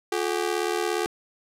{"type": "ring-modulated tone", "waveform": "sawtooth", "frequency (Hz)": 392, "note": "G4", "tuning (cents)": 0, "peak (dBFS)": -17, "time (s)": [0.12, 1.06], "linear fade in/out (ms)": 0, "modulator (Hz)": 38.6, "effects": ["low-pass 12000 Hz 12 dB/octave"]}